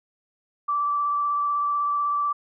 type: tone with vibrato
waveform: sine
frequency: 1163 Hz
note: D6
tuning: 17 cents flat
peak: -21 dBFS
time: 0.68-2.33 s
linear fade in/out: 10 ms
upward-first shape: sine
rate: 16 Hz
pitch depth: 11 cents each way
effects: none